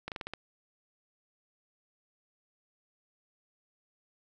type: slowing click train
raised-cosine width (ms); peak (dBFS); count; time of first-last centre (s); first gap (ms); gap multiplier
0.3; -21; 6; 0.08-0.336; 38; 1.15
effects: none